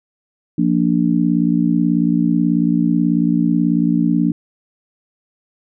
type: chord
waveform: sine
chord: Bb major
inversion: second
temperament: just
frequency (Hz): 174.81 / 233.1 / 291.4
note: F3 / Bb3 / D4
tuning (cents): +2 / 0 / -13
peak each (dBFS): -17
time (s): 0.58-4.32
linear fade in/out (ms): 5
effects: none